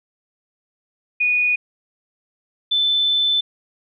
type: tone pair in turn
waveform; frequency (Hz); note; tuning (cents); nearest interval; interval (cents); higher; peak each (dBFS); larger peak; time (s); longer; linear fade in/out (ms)
sine; 2466 / 3522; D#7 / A7; -16 / +1; tritone; 617; second; -15; neither; 1.2-1.56 / 2.71-3.41; second; 10
effects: none